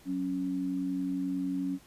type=tone pair together; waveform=sine; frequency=185 / 276.1 Hz; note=F#3 / C#4; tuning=0 / -7 cents; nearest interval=perfect fifth; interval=693 cents; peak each=-36 / -30 dBFS; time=0.05-1.79 s; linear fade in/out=50 ms; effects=pink hiss -58 dBFS RMS until 1.86 s + resampled to 32000 Hz